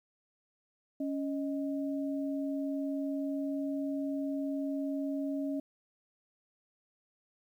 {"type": "tone pair together", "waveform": "sine", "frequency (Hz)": [278.2, 622.3], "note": ["C#4", "D#5"], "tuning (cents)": [6, 0], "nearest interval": "octave + major second", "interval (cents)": 1394, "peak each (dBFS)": [-32, -40], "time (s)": [1, 5.6], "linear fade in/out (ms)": 5, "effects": ["11-bit"]}